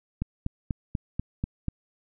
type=click train; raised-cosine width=5 ms; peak=-15 dBFS; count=7; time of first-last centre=0.22-1.683 s; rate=4.1 Hz; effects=none